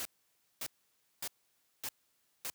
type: noise bursts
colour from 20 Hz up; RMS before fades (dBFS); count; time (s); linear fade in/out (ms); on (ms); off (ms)
white; -39; 5; 0-2.5; 0; 52; 560
effects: white hiss -75 dBFS RMS until 2.54 s + high-pass 60 Hz 12 dB/octave